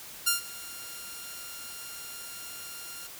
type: tone with ADSR envelope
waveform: 5% pulse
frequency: 1396.9 Hz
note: F6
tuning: in tune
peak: -9 dBFS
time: 0.26-3.07 s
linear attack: 15 ms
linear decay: 130 ms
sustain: -21 dB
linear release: 4 ms
effects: white hiss -45 dBFS RMS until 3.19 s